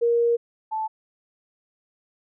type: tone pair in turn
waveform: sine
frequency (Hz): 470 / 874.8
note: A#4 / A5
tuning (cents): +14 / -10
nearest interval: major seventh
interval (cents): 1076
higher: second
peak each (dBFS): -17 / -24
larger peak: first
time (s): 0.01-0.37 / 0.71-0.88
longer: first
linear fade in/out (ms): 20
effects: none